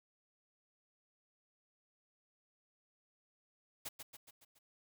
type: noise with echo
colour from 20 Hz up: white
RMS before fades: -43 dBFS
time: 3.85-3.89 s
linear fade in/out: 10 ms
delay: 140 ms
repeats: 5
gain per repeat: -5 dB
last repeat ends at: 4.59 s
effects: none